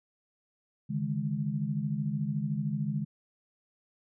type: chord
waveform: sine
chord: C# suspended second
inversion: none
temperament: equal with one note detuned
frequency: 142.08 / 155.56 / 207.7 Hz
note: C#3 / D#3 / G#3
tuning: +43 / 0 / 0 cents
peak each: -33 dBFS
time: 0.89-3.05 s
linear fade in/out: 20 ms
effects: none